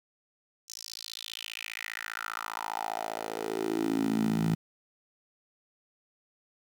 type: tone with high-pass filter sweep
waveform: 10% pulse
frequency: 55 Hz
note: A1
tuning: in tune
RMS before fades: -33 dBFS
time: 0.68-4.55 s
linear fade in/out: 10 ms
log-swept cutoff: 6000 to 160 Hz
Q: 4.4
effects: 9-bit